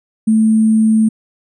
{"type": "tone with sample-and-hold", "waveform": "sine", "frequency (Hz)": 220, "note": "A3", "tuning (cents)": 0, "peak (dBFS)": -8, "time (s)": [0.27, 1.09], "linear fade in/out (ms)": 10, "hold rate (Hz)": 8820, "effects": ["resampled to 22050 Hz"]}